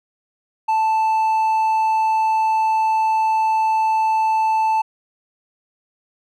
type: tone with hard clipping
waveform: sine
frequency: 880 Hz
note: A5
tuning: in tune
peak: -16 dBFS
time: 0.68-4.82 s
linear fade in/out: 10 ms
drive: 3 dB
effects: none